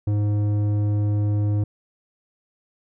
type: tone with low-pass filter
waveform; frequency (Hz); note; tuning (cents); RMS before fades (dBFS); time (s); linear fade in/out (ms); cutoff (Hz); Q
square; 103.83; G#2; 0; -21; 0.07-1.64; 5; 370; 0.64
effects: none